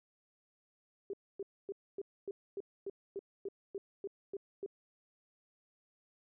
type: tone bursts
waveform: sine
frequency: 395.6 Hz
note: G4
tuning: 16 cents sharp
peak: -37 dBFS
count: 13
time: 1.1-4.662 s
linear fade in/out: 2 ms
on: 34 ms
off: 260 ms
effects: none